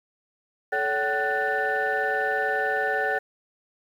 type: tone cluster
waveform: sine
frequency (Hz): 434.2 / 564 / 762 / 1479 / 1778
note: A4 / C#5 / G5 / F#6 / A6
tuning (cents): -23 / +30 / -49 / -1 / +18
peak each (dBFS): -29 / -30 / -27 / -28 / -27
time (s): 0.72-3.19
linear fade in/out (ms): 10
effects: tanh soft clip ceiling -15 dBFS + 9-bit